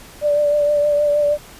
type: tone with vibrato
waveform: sine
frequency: 587.3 Hz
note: D5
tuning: in tune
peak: -13 dBFS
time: 0.21-1.38 s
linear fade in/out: 50 ms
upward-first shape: triangle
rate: 6.4 Hz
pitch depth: 27 cents each way
effects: pink hiss -41 dBFS RMS until 1.59 s + resampled to 32000 Hz